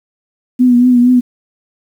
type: tone with vibrato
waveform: sine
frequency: 246.7 Hz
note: B3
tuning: 2 cents flat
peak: -5 dBFS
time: 0.59-1.21 s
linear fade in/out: 20 ms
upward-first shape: triangle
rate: 4.3 Hz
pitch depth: 49 cents each way
effects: 7-bit

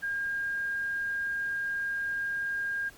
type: tone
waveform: sine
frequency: 1614 Hz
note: G#6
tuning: 50 cents flat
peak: -29 dBFS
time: 0.02-2.9 s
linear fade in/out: 20 ms
effects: pink hiss -54 dBFS RMS until 2.97 s + Opus 48 kbps

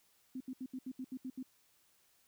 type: tone bursts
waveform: sine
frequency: 258.1 Hz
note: C4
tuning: 23 cents flat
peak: -39 dBFS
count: 9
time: 0.35-1.429 s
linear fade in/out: 5 ms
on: 55 ms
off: 73 ms
effects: white hiss -71 dBFS RMS until 2.27 s

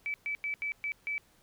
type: tone bursts at uneven times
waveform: sine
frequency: 2305 Hz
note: D7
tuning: 33 cents flat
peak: -31 dBFS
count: 6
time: 0.06-0.14 / 0.26-0.35 / 0.44-0.54 / 0.62-0.72 / 0.84-0.92 / 1.07-1.18 s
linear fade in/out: 0 ms
effects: pink hiss -65 dBFS RMS until 1.42 s

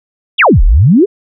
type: exponential two-way sweep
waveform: sine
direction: down then up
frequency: 3729 to 32.17 to 443.6 Hz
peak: -3 dBFS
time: 0.38-1.06 s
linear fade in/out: 20 ms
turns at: 0.63 s
effects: none

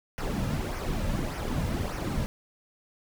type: noise with flanger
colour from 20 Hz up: brown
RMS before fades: -30 dBFS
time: 0.18-2.26 s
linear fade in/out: 0 ms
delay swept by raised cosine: 0.25 to 2.75 ms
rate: 1.7 Hz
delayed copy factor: -0.6
effects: none

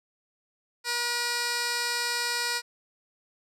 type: tone with band-pass filter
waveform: 15% pulse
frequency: 480 Hz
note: B4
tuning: 49 cents flat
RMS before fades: -29 dBFS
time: 0.84-2.62 s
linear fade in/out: 50 ms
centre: 5000 Hz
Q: 0.83
effects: none

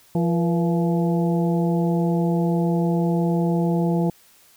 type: harmonic tone with a mistuned harmonic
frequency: 170.8 Hz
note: F3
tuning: 38 cents flat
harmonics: 1 / 2 / 3 / 4 / 5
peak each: -19 / -25 / -29 / -31 / -33 dBFS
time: 0.15-4.1 s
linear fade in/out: 2 ms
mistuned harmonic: 3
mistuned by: -85 cents
effects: white hiss -54 dBFS RMS until 4.56 s

